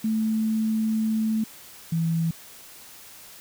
sine tone pair in turn, 219.7 / 164.59 Hz, A3 / E3, -2 / -2 cents, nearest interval perfect fourth, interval 500 cents, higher first, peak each -21 dBFS, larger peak neither, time 0.04-1.44 / 1.92-2.31 s, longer first, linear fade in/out 5 ms, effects white hiss -46 dBFS RMS until 3.4 s

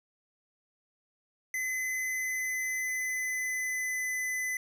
square tone with pitch glide, 2031 to 2013 Hz, B6 to B6, +48 to +33 cents, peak -31 dBFS, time 1.54-4.57 s, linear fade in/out 2 ms, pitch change -15 cents, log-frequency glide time 2.01-4.11 s, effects none

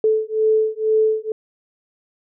sine beating tone pair, 435.3 / 437.4 Hz, A4 / A4, -19 / -10 cents, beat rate 2.1 Hz, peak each -18 dBFS, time 0.04-1.32 s, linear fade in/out 2 ms, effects none

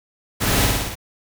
pink noise with echo, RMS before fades -21 dBFS, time 0.4-0.67 s, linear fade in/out 20 ms, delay 57 ms, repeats 5, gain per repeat -2 dB, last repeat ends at 0.955 s, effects none

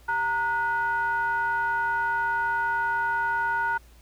triangle ring-modulated tone, 265.2 Hz, C4, 23 cents sharp, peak -18 dBFS, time 0.08-3.78 s, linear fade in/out 10 ms, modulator 1190 Hz, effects added 58 Hz sine -50 dBFS peak until 4.01 s + pink hiss -58 dBFS RMS until 4.01 s

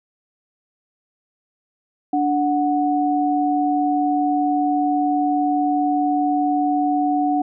sine tone pair together, 292.5 / 737 Hz, D4 / F#5, -7 / -7 cents, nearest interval octave + major third, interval 1600 cents, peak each -19 dBFS, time 2.13-7.42 s, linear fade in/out 5 ms, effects none

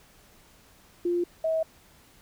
sine tone pair in turn, 349.2 / 642.7 Hz, F4 / E5, 0 / -44 cents, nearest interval major seventh, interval 1056 cents, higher second, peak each -23 dBFS, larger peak neither, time 1.05-1.24 / 1.44-1.63 s, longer neither, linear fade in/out 5 ms, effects pink hiss -57 dBFS RMS until 2.21 s

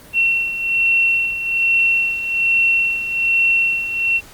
sine beating tone pair, 2717 / 2718.2 Hz, F7 / F7, -48 / -48 cents, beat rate 1.2 Hz, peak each -21 / -15 dBFS, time 0.13-4.21 s, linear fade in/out 50 ms, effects pink hiss -42 dBFS RMS until 4.33 s + Opus 32 kbps

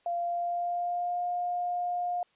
sine tone with pitch glide, 692 to 709.4 Hz, F5 to F5, -16 to +27 cents, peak -28 dBFS, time 0.06-2.23 s, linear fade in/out 2 ms, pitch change +43 cents, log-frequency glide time 0.18-1.24 s, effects white hiss -68 dBFS RMS until 2.35 s + resampled to 8000 Hz

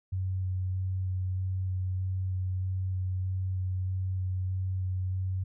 sine tone with vibrato, 93.2 Hz, F#2, 13 cents sharp, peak -28 dBFS, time 0.12-5.44 s, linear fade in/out 10 ms, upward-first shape square, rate 1.6 Hz, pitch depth 9 cents each way, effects none

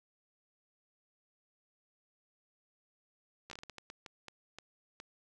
slowing click train, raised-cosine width 0.2 ms, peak -29 dBFS, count 13, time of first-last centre 3.5-5.001 s, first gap 13 ms, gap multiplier 1.37, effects none

